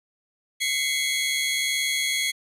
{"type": "tone cluster", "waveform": "sawtooth", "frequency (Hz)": [2053, 2195, 3333], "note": ["C7", "C#7", "G#7"], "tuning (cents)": [-33, -18, 5], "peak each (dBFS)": -24, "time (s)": [0.6, 2.32], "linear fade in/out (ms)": 20, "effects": ["resampled to 32000 Hz"]}